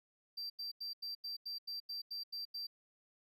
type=tone bursts; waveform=triangle; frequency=4699 Hz; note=D8; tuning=in tune; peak=-39 dBFS; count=11; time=0.37-2.67 s; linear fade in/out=10 ms; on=130 ms; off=87 ms; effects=none